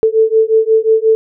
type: beating tone pair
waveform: sine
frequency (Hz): 440 / 445.6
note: A4 / A4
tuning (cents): 0 / +22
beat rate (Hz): 5.6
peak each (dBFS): -11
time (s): 0.03-1.15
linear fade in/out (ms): 0
effects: none